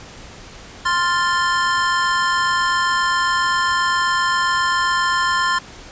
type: chord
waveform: square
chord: F major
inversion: second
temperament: equal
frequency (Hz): 1046.5 / 1396.9 / 1760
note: C6 / F6 / A6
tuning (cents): 0 / 0 / 0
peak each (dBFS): -19 / -24 / -22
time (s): 0.85-5.59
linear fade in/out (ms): 10
effects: pink hiss -39 dBFS RMS until 5.91 s + resampled to 16000 Hz